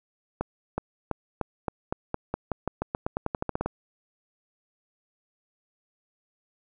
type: accelerating click train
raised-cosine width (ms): 1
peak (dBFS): -13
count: 21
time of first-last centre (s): 0.41-3.66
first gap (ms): 370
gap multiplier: 0.9
effects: none